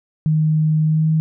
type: tone with pitch glide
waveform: sine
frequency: 155.56 to 158.01 Hz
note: D#3 to D#3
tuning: 0 to +27 cents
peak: -13 dBFS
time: 0.26-1.2 s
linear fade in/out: 0 ms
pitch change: +27 cents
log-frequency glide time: 0.84-1.09 s
effects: none